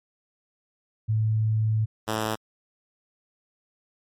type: tone pair in turn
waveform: sine / 5% pulse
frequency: 109.4 / 109.4 Hz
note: A2 / A2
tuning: -9 / -9 cents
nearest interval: unison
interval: 0 cents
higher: neither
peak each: -20 / -14 dBFS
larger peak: second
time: 1.08-1.86 / 2.07-2.36 s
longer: first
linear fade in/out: 20 ms
effects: MP3 64 kbps